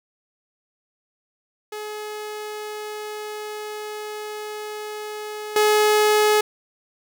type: tone with level steps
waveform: sawtooth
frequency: 423.8 Hz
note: G#4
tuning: 35 cents sharp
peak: -26 / -11 dBFS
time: 1.72-6.41 s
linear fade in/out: 5 ms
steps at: 5.56 s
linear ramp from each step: 2 ms
effects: none